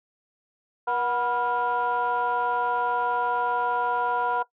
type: tone cluster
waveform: sine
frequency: 480.6 / 734 / 979 / 1405 Hz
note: B4 / F#5 / B5 / F6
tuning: -47 / -14 / -15 / +10 cents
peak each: -31 / -27 / -25 / -30 dBFS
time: 0.87-4.43 s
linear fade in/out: 10 ms
effects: noise-tail reverb RT60 0.1 s tail -18 dB re dry + tanh soft clip ceiling -16 dBFS